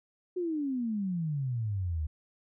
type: exponential sweep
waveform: sine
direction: down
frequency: 370 to 73.8 Hz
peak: -29 dBFS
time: 0.36-2.07 s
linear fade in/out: 10 ms
effects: none

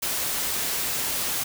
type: noise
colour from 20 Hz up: white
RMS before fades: -27 dBFS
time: 0.02-1.44 s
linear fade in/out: 10 ms
effects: none

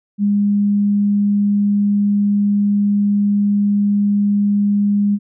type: tone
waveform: sine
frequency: 203.8 Hz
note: G#3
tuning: 32 cents flat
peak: -12 dBFS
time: 0.18-5.19 s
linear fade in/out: 50 ms
effects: none

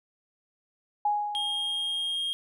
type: tone with exponential decay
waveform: sine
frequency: 830.6 Hz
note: G#5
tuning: in tune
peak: -21 dBFS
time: 1.05-2.16 s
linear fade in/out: 5 ms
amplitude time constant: 240 ms
type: tone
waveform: triangle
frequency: 3235 Hz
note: G#7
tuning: 46 cents flat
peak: -26 dBFS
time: 1.35-2.33 s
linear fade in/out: 0 ms
effects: none

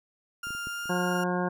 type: tone with pitch glide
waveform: 35% pulse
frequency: 1400 to 1409.7 Hz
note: F6 to F6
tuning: +4 to +16 cents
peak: -31 dBFS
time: 0.43-1.24 s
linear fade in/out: 5 ms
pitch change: +12 cents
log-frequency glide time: 0.7-0.91 s
type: clicks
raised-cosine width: 3 ms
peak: -34 / -31 / -36 / -29 / -36 dBFS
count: 5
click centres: 0.47 / 0.506 / 0.55 / 0.671 / 0.857 s
type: harmonic tone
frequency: 179.4 Hz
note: F3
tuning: 47 cents sharp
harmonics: 1 / 2 / 3 / 4 / 5 / 6 / 8 / 9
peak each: -29 / -32 / -34 / -35 / -36 / -37 / -38 / -39 dBFS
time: 0.89-1.49 s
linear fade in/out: 10 ms
effects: none

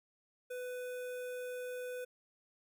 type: tone with notch filter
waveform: square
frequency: 498.6 Hz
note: B4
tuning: 16 cents sharp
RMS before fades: -42 dBFS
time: 0.5-2.05 s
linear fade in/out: 10 ms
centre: 4700 Hz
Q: 1
effects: none

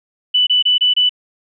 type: tone bursts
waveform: sine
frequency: 2980 Hz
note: F#7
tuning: 12 cents sharp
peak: -10 dBFS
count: 5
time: 0.34-1.094 s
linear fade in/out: 10 ms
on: 130 ms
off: 26 ms
effects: none

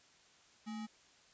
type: tone with sample-and-hold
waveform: sine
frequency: 220 Hz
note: A3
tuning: in tune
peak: -40 dBFS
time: 0.66-0.87 s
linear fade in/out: 20 ms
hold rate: 1050 Hz
effects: white hiss -65 dBFS RMS until 1.33 s + resampled to 16000 Hz

